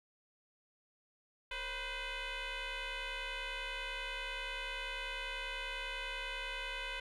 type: tone with frequency modulation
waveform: sine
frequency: 470.9 Hz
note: A#4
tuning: 18 cents sharp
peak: -36 dBFS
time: 1.51-7 s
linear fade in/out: 5 ms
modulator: 506 Hz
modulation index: 5.9
effects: tanh soft clip ceiling -37 dBFS + 12-bit